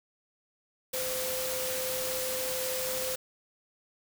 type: tone in noise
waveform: sine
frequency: 515 Hz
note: C5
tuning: 28 cents flat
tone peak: -34 dBFS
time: 0.93-3.16 s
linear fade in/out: 10 ms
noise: white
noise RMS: -34 dBFS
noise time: 0.93-3.16 s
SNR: -3 dB
effects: none